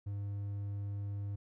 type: tone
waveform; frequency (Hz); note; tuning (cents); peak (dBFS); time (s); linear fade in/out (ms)
triangle; 100.9; G#2; -49; -34; 0.06-1.36; 10
effects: none